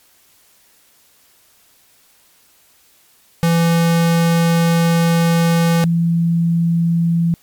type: tone pair in turn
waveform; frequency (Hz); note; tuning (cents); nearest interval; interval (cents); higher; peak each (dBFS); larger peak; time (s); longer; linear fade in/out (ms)
square / sine; 167.7 / 168.32; E3 / E3; +30 / +36; unison; 6; second; -12; neither; 3.43-5.84 / 5.84-7.34; first; 0
effects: white hiss -53 dBFS RMS until 7.42 s + MP3 96 kbps

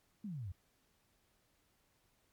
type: exponential sweep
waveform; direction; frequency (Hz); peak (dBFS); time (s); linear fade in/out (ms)
sine; down; 225.6 to 82.7; -40; 0.24-0.52; 5
effects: pink hiss -75 dBFS RMS until 2.32 s + MP3 96 kbps

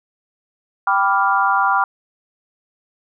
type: chord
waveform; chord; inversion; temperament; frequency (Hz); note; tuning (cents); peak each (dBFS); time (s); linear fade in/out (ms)
sine; G dominant seventh; none; equal; 784 / 987.8 / 1174.7 / 1396.9; G5 / B5 / D6 / F6; 0 / 0 / 0 / 0; -19; 0.87-1.84; 2
effects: none

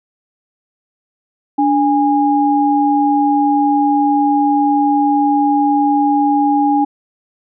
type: tone pair together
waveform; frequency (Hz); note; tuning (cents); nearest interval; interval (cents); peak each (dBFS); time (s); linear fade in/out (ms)
sine; 290.3 / 821; D4 / G#5; -20 / -20; octave + tritone; 1800; -13; 1.58-6.85; 10
effects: none

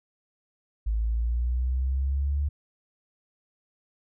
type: linear sweep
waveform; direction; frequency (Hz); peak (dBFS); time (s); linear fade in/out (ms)
sine; up; 53.2 to 73; -23; 0.86-2.49; 10
effects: none

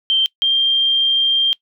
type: tone pair in turn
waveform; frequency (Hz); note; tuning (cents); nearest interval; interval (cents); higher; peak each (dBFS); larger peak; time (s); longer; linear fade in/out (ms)
sine; 3136 / 3183; G7 / G7; 0 / +26; unison; 26; second; -12; neither; 0.1-0.26 / 0.42-1.53; second; 0
effects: noise-tail reverb RT60 0.1 s tail -22 dB re dry

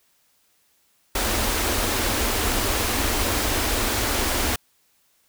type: band-stop noise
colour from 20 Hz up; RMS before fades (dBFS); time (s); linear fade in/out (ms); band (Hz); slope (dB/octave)
pink; -23; 1.15-4.56; 5; 110 to 210; 96
effects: white hiss -64 dBFS RMS until 5.28 s

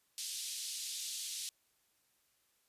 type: band-pass noise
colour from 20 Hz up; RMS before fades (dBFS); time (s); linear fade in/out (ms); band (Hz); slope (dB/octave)
pink; -42; 0.18-1.49; 0; 3500 to 11000; 24
effects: white hiss -75 dBFS RMS until 2.68 s + resampled to 32000 Hz

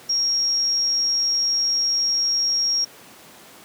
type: tone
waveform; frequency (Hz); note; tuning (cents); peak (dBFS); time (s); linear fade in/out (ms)
sine; 5588; F8; 0; -18; 0.09-2.85; 10
effects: pink hiss -45 dBFS RMS until 3.64 s + high-pass 200 Hz 12 dB/octave

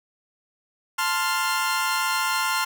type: chord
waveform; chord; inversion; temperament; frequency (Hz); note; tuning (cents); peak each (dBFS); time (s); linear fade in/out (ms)
sawtooth; F major; first; equal; 880 / 1046.5 / 1396.9; A5 / C6 / F6; 0 / 0 / 0; -25 / -22 / -22; 0.98-2.65; 10
effects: none

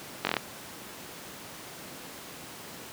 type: slowing click train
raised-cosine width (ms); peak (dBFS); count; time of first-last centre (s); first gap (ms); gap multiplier
0.3; -9; 6; 0.25-0.367; 20; 1.08
effects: pink hiss -43 dBFS RMS until 2.92 s + high-pass 150 Hz 12 dB/octave

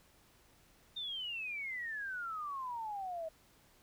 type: exponential sweep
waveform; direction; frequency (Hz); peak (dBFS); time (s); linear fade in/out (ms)
sine; down; 3669 to 630; -38; 0.96-3.29; 10
effects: pink hiss -66 dBFS RMS until 3.82 s

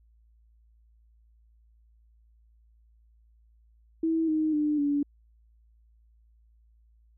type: tone with pitch steps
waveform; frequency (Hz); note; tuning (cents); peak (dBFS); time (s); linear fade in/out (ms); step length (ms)
sine; 324.6 / 311.7 / 299.4 / 287.5; E4 / D#4 / D4 / D4; -27 / +3 / +33 / -37; -23; 4.03-5.03; 5; 250
effects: added 56 Hz sine -58 dBFS peak until 7.17 s

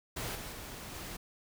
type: noise with level steps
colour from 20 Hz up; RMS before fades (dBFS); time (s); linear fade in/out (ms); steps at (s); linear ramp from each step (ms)
pink; -38 / -43 / -45 / -43; 0.16-1.17; 10; 0.35 / 0.52 / 0.94; 5
effects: none

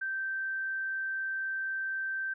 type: tone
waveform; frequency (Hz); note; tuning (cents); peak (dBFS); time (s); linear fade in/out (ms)
sine; 1559; G6; -10; -31; 0.01-2.34; 10
effects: none

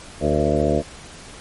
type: harmonic tone with a mistuned harmonic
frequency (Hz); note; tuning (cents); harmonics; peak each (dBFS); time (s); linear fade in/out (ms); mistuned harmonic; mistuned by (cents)
74.6; D2; +28; 1 / 2 / 3 / 4 / 5 / 6 / 7 / 8 / 9; -25 / -25 / -25 / -25 / -25 / -25 / -25 / -25 / -25; 0.2-0.83; 50; 6; +47
effects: pink hiss -40 dBFS RMS until 1.4 s + MP3 48 kbps

